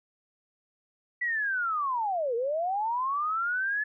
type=linear two-way sweep; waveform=sine; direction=down then up; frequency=1975.5 to 450 to 1732 Hz; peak=-26 dBFS; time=1.21-3.84 s; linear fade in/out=10 ms; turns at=2.35 s; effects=none